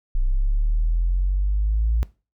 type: linear sweep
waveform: sine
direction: up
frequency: 30.33 to 57.2 Hz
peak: -16 dBFS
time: 0.15-2.03 s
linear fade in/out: 0 ms
effects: noise-tail reverb RT60 0.3 s tail -20 dB re dry + tanh soft clip ceiling -13 dBFS